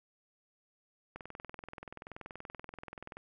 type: click train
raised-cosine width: 0.5 ms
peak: -29 dBFS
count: 43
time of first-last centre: 1.16-3.17 s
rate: 20.9 Hz
effects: none